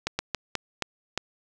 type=slowing click train; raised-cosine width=0.2 ms; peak=-9 dBFS; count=6; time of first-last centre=0.07-1.176 s; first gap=120 ms; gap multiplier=1.31; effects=none